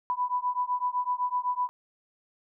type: beating tone pair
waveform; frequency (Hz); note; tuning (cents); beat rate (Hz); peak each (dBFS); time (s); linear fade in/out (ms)
sine; 987.8 / 995.7; B5 / B5; 0 / +14; 7.9; -29; 0.1-1.69; 0
effects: none